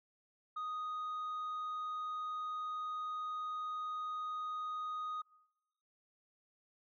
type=tone; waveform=sine; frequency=1244.5 Hz; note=D#6; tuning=in tune; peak=-35 dBFS; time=0.56-5.22 s; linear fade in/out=10 ms; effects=noise-tail reverb RT60 1.0 s tail -26 dB re dry + tanh soft clip ceiling -37 dBFS